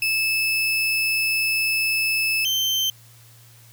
35% pulse tone pair in turn, 2616 / 3111 Hz, E7 / G7, -14 / -14 cents, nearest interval minor third, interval 300 cents, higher second, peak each -18 dBFS, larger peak neither, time 0.02-2.45 / 2.45-2.9 s, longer first, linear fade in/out 2 ms, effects added 116 Hz sine -49 dBFS peak until 3.72 s + white hiss -52 dBFS RMS until 3.72 s

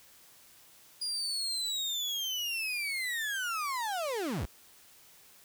35% pulse linear sweep, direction down, 4886 to 35 Hz, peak -30 dBFS, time 1.01-4.46 s, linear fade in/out 10 ms, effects white hiss -58 dBFS RMS until 5.44 s

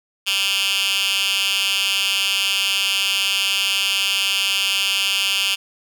10% pulse tone with high-pass filter, 196.1 Hz, G3, 1 cent sharp, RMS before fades -20 dBFS, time 0.26-5.56 s, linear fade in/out 20 ms, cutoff 2900 Hz, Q 3, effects none

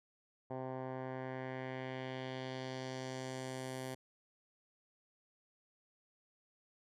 10% pulse tone with low-pass filter sweep, 130.1 Hz, C3, 9 cents flat, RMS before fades -43 dBFS, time 0.5-3.95 s, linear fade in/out 10 ms, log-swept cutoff 890 to 12000 Hz, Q 1.5, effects none

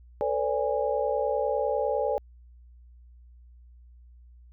sine tone cluster, 445.2 / 505 / 575 / 822 Hz, A4 / B4 / D5 / G#5, +20 / +39 / -37 / -18 cents, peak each -30 / -30 / -28 / -31 dBFS, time 0.21-2.18 s, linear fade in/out 0 ms, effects added 60 Hz sine -49 dBFS peak until 4.52 s

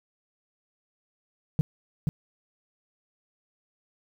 sine tone with echo, 152.2 Hz, D#3, 38 cents flat, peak -15 dBFS, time 1.59-1.61 s, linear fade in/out 0 ms, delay 480 ms, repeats 1, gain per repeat -5 dB, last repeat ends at 2.09 s, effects tanh soft clip ceiling -16 dBFS + 9-bit

